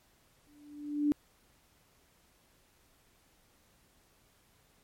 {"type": "tone with exponential growth", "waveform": "sine", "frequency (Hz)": 293.7, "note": "D4", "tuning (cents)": 0, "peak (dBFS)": -22, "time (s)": [0.47, 1.12], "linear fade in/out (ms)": 0, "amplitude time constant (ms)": 140, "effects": ["pink hiss -67 dBFS RMS until 4.83 s", "MP3 64 kbps"]}